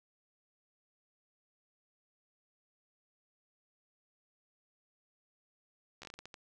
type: slowing click train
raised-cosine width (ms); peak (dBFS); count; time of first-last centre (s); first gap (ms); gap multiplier
0.2; -30; 9; 6.02-6.342; 13; 1.31
effects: none